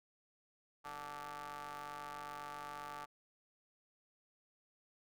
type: ring-modulated tone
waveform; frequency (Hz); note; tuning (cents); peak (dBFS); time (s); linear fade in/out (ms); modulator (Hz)
sawtooth; 142.3; C#3; +46; -38; 0.84-3.06; 20; 1020
effects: none